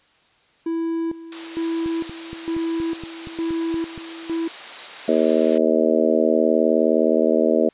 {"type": "tone with tremolo", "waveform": "triangle", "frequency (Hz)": 330, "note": "E4", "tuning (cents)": 2, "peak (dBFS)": -19, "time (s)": [0.66, 4.48], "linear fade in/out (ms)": 5, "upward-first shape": "square", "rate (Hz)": 1.1, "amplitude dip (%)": 80}
{"type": "high-pass noise", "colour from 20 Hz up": "white", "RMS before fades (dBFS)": -34, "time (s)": [1.32, 5.58], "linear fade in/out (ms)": 2, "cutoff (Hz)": 450, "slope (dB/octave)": 12}
{"type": "click train", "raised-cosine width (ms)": 3, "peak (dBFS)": -22, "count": 10, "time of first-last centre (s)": [1.86, 3.978], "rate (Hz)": 4.25}
{"type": "harmonic tone", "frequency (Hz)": 79.4, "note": "D#2", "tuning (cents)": 36, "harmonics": [3, 4, 5, 6, 7, 8], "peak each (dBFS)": [-22, -22, -22, -22, -22, -22], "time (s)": [5.08, 7.69], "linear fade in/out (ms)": 5}
{"effects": ["white hiss -58 dBFS RMS until 7.73 s", "resampled to 8000 Hz"]}